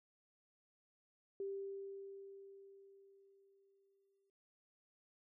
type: tone with exponential decay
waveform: sine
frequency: 393.2 Hz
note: G4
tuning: 5 cents sharp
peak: -39 dBFS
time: 1.4-4.3 s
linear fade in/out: 2 ms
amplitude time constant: 630 ms
effects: none